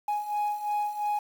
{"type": "beating tone pair", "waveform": "sine", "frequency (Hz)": [831, 833.9], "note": ["G#5", "G#5"], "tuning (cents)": [1, 7], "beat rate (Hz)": 2.9, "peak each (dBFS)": [-30, -26], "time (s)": [0.08, 1.19], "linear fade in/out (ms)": 5, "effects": ["tanh soft clip ceiling -24 dBFS", "8-bit"]}